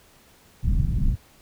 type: low-pass noise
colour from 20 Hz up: pink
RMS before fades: -21 dBFS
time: 0.62-1.17 s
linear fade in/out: 50 ms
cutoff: 170 Hz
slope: 24 dB/octave
effects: pink hiss -55 dBFS RMS until 1.41 s